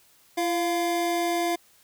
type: tone pair together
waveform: square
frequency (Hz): 339.7 / 698.5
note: F4 / F5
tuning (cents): -48 / 0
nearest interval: octave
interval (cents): 1248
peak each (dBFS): -27 / -27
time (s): 0.37-1.56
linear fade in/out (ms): 10
effects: white hiss -59 dBFS RMS until 1.83 s